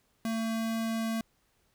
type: tone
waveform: square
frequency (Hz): 225.2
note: A3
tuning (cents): +40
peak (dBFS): -30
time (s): 0.25-1.21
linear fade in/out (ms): 2
effects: pink hiss -71 dBFS RMS until 1.74 s